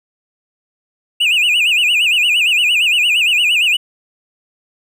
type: tone with vibrato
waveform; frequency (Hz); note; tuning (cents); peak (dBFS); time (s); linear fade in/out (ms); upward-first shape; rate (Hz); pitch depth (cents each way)
triangle; 2674; E7; +24; -9; 1.2-3.77; 10; sine; 8.7; 180
effects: none